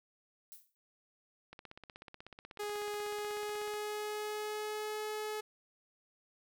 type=noise with exponential decay; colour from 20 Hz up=violet; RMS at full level=-48 dBFS; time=0.52-0.75 s; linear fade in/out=0 ms; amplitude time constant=48 ms
type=click train; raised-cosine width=0.3 ms; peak=-33 dBFS; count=37; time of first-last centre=1.53-3.739 s; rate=16.3 Hz
type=tone with pitch glide; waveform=sawtooth; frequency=415.3 to 427 Hz; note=G#4 to G#4; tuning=0 to +48 cents; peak=-33 dBFS; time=2.59-5.41 s; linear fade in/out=10 ms; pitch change=+48 cents; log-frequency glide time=2.94-5.04 s
effects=none

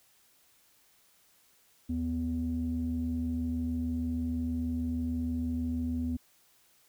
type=tone pair together; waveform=sine; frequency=78.05 / 247.8 Hz; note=D#2 / B3; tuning=+6 / +6 cents; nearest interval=octave + minor sixth; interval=2000 cents; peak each=-33 / -30 dBFS; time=1.89-6.17 s; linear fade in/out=10 ms; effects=tanh soft clip ceiling -23 dBFS + white hiss -65 dBFS RMS until 6.88 s

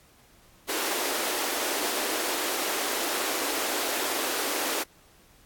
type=high-pass noise; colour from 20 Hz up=pink; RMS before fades=-29 dBFS; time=0.68-4.84 s; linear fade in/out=20 ms; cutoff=280 Hz; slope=48 dB/octave; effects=pink hiss -58 dBFS RMS until 5.45 s + AAC 64 kbps

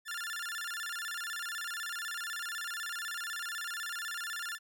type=tone with vibrato; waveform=sawtooth; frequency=1568 Hz; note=G6; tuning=in tune; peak=-33 dBFS; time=0.05-4.59 s; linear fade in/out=50 ms; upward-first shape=square; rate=16 Hz; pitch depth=200 cents each way; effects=none

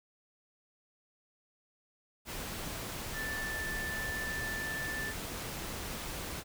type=tone in noise; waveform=sine; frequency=1763 Hz; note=A6; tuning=3 cents sharp; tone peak=-36 dBFS; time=3.13-5.14 s; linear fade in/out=50 ms; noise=pink; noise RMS=-40 dBFS; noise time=2.25-6.44 s; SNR=+1 dB; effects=none

